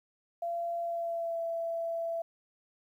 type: tone with pitch glide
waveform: sine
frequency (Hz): 683 to 667.8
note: F5 to E5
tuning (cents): -39 to +22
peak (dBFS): -31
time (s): 0.42-2.22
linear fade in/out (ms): 5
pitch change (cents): -39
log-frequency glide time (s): 0.81-1.39
effects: 11-bit